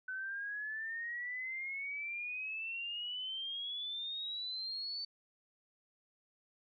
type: exponential sweep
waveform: sine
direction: up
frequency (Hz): 1507 to 4543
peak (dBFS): -38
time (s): 0.08-5.05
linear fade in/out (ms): 5
effects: none